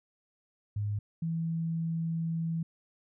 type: tone pair in turn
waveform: sine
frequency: 103.6 / 164.45 Hz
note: G#2 / E3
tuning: -4 / -4 cents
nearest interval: minor sixth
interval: 800 cents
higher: second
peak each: -29 / -29 dBFS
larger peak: neither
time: 0.76-0.99 / 1.22-2.63 s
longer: second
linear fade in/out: 5 ms
effects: none